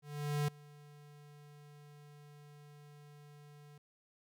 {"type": "tone with ADSR envelope", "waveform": "square", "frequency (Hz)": 146.83, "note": "D3", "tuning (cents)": 0, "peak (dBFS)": -31, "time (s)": [0.02, 3.78], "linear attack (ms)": 460, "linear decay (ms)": 6, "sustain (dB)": -24, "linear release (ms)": 4, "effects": []}